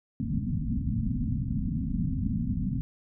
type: low-pass noise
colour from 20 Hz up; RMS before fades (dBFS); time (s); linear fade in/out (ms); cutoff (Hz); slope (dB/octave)
white; -29; 0.2-2.81; 0; 260; 96
effects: none